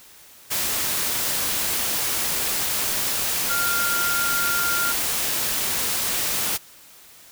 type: tone in noise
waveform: sine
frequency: 1396.9 Hz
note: F6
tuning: in tune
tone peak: -23 dBFS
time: 3.49-4.93 s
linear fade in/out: 20 ms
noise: white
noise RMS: -24 dBFS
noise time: 0.5-6.58 s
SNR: -2 dB
effects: white hiss -48 dBFS RMS until 7.31 s